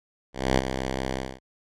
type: tone with ADSR envelope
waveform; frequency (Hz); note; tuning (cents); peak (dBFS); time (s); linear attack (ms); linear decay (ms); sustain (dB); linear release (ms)
5% pulse; 65.41; C2; 0; -7; 0.33-1.4; 250; 23; -9; 250
effects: low-pass 7000 Hz 12 dB/octave + AAC 64 kbps